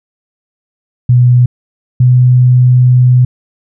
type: tone pair in turn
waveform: sine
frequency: 123.47 / 125.41 Hz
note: B2 / B2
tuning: 0 / +27 cents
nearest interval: unison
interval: 27 cents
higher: second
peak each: -3 dBFS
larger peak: neither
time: 1.09-1.46 / 2-3.25 s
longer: second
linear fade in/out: 5 ms
effects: none